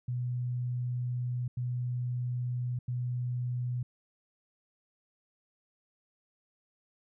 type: tone bursts at uneven times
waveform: sine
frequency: 123.47 Hz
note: B2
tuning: in tune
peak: -30 dBFS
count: 3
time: 0.08-1.48 / 1.57-2.79 / 2.88-3.83 s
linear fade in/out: 5 ms
effects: none